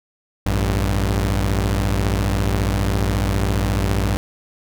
sawtooth tone pair together, 56.31 / 98 Hz, A1 / G2, +41 / 0 cents, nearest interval minor seventh, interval 959 cents, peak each -16 dBFS, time 0.46-4.17 s, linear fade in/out 0 ms, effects none

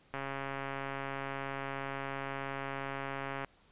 click train, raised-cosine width 0.5 ms, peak -23 dBFS, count 454, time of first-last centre 0.14-3.447 s, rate 137 Hz, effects pink hiss -65 dBFS RMS until 3.71 s + resampled to 8000 Hz

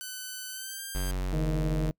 5% pulse tone with pitch glide, 1508 to 1590.3 Hz, F#6 to G6, +32 to +24 cents, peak -26 dBFS, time 0.01-1.11 s, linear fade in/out 0 ms, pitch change +92 cents, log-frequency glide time 0.49-0.83 s
square tone, 46.25 Hz, F#1, in tune, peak -29 dBFS, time 0.95-1.9 s, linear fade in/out 0 ms
harmonic tone, 155.8 Hz, D#3, 3 cents sharp, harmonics 1 / 2 / 3 / 4, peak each -29 / -35 / -39 / -41 dBFS, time 1.33-1.91 s, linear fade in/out 0 ms
effects noise-tail reverb RT60 0.1 s tail -26 dB re dry

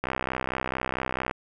click train, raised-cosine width 0.5 ms, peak -12 dBFS, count 83, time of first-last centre 0.04-1.311 s, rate 64.5 Hz, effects none

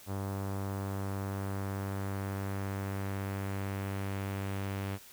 sawtooth tone with low-pass filter sweep, 98 Hz, G2, in tune, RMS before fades -36 dBFS, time 0.06-4.99 s, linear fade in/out 50 ms, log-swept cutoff 1100 to 2900 Hz, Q 1.2, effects white hiss -54 dBFS RMS until 5.12 s

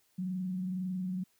sine tone with frequency modulation, 184.5 Hz, F#3, 5 cents flat, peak -32 dBFS, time 0.18-1.24 s, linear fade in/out 10 ms, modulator 21.9 Hz, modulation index 0.28, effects white hiss -71 dBFS RMS until 1.39 s

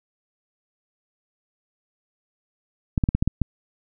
clicks, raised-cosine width 5 ms, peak -7 dBFS, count 7, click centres 2.978 / 3.038 / 3.089 / 3.15 / 3.225 / 3.276 / 3.417 s, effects none

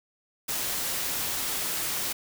white noise, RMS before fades -30 dBFS, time 0.48-2.13 s, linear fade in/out 10 ms, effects none

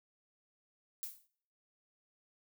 violet noise with exponential decay, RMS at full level -38 dBFS, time 1.03-1.27 s, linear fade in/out 0 ms, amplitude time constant 51 ms, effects noise-tail reverb RT60 0.6 s tail -22 dB re dry

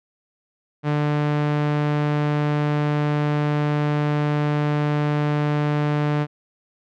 sawtooth tone with low-pass filter, 148.2 Hz, D3, 16 cents sharp, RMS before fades -21 dBFS, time 0.83-6.27 s, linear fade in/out 50 ms, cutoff 2500 Hz, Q 0.67, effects none

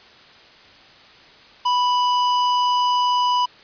square tone, 987.8 Hz, B5, in tune, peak -17 dBFS, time 1.65-3.46 s, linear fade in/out 10 ms, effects white hiss -47 dBFS RMS until 3.63 s + resampled to 11025 Hz

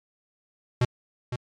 square tone with echo, 123.47 Hz, B2, in tune, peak -19 dBFS, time 0.81-0.85 s, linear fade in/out 5 ms, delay 510 ms, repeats 1, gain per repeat -9 dB, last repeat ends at 1.36 s, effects low-pass 6000 Hz 12 dB/octave + MP3 96 kbps

